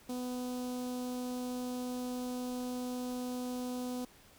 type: tone with notch filter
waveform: sawtooth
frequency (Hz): 249.3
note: B3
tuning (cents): +16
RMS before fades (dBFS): -38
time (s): 0.09-4.05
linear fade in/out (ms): 5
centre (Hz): 1900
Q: 0.5
effects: pink hiss -60 dBFS RMS until 4.38 s